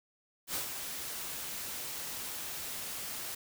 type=noise with ADSR envelope; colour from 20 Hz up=white; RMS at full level=-34 dBFS; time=0.47-3.35 s; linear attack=77 ms; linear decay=110 ms; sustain=-6 dB; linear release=6 ms; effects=none